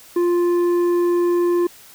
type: tone with tanh clipping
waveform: sine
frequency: 349.2 Hz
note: F4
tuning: in tune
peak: -16 dBFS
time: 0.16-1.67 s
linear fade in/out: 5 ms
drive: 7 dB
effects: white hiss -45 dBFS RMS until 1.94 s